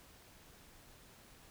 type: silence
effects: pink hiss -60 dBFS RMS until 1.5 s